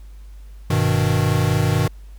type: chord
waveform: square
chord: G augmented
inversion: none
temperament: equal with one note detuned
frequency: 99.14 / 123.47 / 155.56 Hz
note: G2 / B2 / D#3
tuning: +20 / 0 / 0 cents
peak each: -21 dBFS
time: 0.7-1.88 s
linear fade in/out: 5 ms
effects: added 50 Hz sine -36 dBFS peak until 2.18 s + pink hiss -57 dBFS RMS until 2.18 s